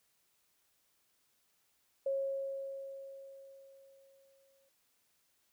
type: tone with exponential decay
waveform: sine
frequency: 545 Hz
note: C#5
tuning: 29 cents flat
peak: -30 dBFS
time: 2.06-4.69 s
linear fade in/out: 5 ms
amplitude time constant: 570 ms
effects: white hiss -75 dBFS RMS until 5.52 s